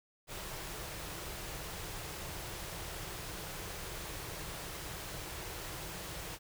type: band-stop noise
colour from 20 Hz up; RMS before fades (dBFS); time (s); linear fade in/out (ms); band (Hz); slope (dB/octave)
pink; -43; 0.27-6.39; 50; 200 to 290; 96
effects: none